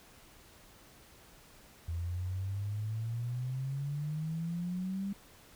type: exponential sweep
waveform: sine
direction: up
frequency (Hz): 82.41 to 200.5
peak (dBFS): -33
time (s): 1.88-5.13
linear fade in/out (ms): 5
effects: pink hiss -58 dBFS RMS until 5.55 s